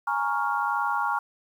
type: chord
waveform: sine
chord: Bb minor seventh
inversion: third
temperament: equal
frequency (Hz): 830.6 / 932.3 / 1108.7 / 1396.9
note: Ab5 / Bb5 / Db6 / F6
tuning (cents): 0 / 0 / 0 / 0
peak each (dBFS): -29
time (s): 0.07-1.19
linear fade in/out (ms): 5
effects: 9-bit